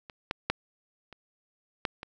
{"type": "clicks", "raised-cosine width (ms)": 0.3, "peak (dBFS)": [-27, -13, -9, -30, -11, -23], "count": 6, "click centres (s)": [0.098, 0.311, 0.5, 1.127, 1.852, 2.031], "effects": []}